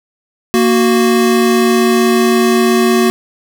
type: tone pair together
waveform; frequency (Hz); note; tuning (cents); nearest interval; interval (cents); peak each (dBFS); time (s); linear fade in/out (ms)
square; 232.8 / 369.5; A#3 / F#4; -2 / -2; minor sixth; 800; -12; 0.54-3.1; 0
effects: none